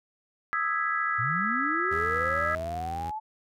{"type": "chord", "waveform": "sine", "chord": "E major seventh", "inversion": "third", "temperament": "equal", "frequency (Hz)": [1244.5, 1318.5, 1661.2, 1975.5], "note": ["D#6", "E6", "G#6", "B6"], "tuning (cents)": [0, 0, 0, 0], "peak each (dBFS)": [-32, -29, -30, -33], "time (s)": [0.53, 2.55], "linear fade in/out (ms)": 0}
{"type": "linear sweep", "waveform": "sine", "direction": "up", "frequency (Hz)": [103.83, 880], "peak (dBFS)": -31, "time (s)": [1.18, 3.2], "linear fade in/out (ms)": 20}
{"type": "tone with vibrato", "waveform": "sawtooth", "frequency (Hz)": 82, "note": "E2", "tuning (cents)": -9, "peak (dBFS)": -32, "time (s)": [1.91, 3.11], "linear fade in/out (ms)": 10, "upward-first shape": "square", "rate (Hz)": 20, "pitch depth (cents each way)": 130}
{"effects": []}